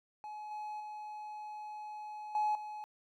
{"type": "tone with level steps", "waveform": "triangle", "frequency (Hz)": 847, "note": "G#5", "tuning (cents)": 34, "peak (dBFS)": [-40, -37, -40, -26, -39], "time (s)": [0.24, 2.84], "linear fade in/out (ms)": 0, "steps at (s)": [0.51, 0.8, 2.35, 2.55], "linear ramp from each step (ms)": 2, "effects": ["tanh soft clip ceiling -24 dBFS"]}